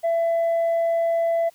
sine tone with tanh clipping, 669 Hz, E5, 25 cents sharp, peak -19 dBFS, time 0.03-1.5 s, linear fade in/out 20 ms, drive 1 dB, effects white hiss -57 dBFS RMS until 1.54 s

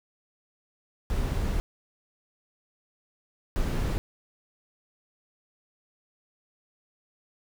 brown noise bursts at uneven times, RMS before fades -27 dBFS, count 2, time 1.1-1.6 / 3.56-3.98 s, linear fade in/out 0 ms, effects none

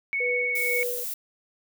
sine tone with vibrato, 2217 Hz, C#7, in tune, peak -24 dBFS, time 0.13-0.83 s, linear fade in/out 0 ms, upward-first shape square, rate 19 Hz, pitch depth 11 cents each way
sine tone with tremolo, 490 Hz, B4, 14 cents flat, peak -26 dBFS, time 0.2-1.04 s, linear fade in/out 5 ms, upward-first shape sine, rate 2.1 Hz, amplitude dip 70%
violet noise, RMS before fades -32 dBFS, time 0.55-1.14 s, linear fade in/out 5 ms
effects none

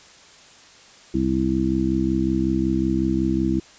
harmonic tone, 65.41 Hz, C2, in tune, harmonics 1 / 2 / 3 / 4 / 5, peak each -28 / -30 / -24 / -25 / -22 dBFS, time 1.14-3.6 s, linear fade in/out 5 ms, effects white hiss -48 dBFS RMS until 3.78 s + resampled to 16000 Hz

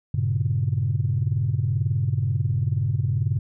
sine chord, G diminished, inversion none, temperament equal, 98 / 116.54 / 138.59 Hz, G2 / Bb2 / Db3, 0 / 0 / 0 cents, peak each -24 dBFS, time 0.14-3.39 s, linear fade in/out 5 ms, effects tanh soft clip ceiling -12 dBFS

